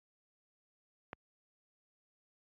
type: click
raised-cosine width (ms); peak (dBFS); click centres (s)
0.5; -26; 1.131
effects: high-pass 60 Hz 12 dB/octave + MP3 96 kbps